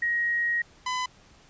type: tone pair in turn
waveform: sine / sawtooth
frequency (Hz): 1887 / 1006.8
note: A#6 / B5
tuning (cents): +21 / +33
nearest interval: major seventh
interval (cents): 1088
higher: first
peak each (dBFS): -23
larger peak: neither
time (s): 0.02-0.62 / 0.86-1.06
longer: first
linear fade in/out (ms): 5
effects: pink hiss -56 dBFS RMS until 1.49 s + resampled to 16000 Hz